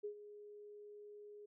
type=tone with ADSR envelope; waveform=sine; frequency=415.3 Hz; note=G#4; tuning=in tune; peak=-39 dBFS; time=0.03-1.46 s; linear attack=18 ms; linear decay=92 ms; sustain=-13 dB; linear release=9 ms; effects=none